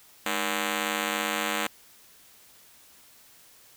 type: ring-modulated tone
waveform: 5% pulse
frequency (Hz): 261.6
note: C4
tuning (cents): 0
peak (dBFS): -12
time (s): 0.26-1.67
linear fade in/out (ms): 0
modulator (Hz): 49.7
effects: white hiss -55 dBFS RMS until 3.76 s